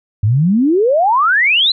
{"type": "exponential sweep", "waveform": "sine", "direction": "up", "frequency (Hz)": [97, 4161], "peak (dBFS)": -9, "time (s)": [0.23, 1.72], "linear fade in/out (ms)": 5, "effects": []}